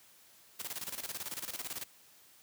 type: noise with tremolo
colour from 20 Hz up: white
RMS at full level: -39 dBFS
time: 0.59-1.84 s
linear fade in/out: 10 ms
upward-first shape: square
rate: 18 Hz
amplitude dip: 75%
effects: white hiss -61 dBFS RMS until 2.42 s + high-pass 80 Hz 12 dB/octave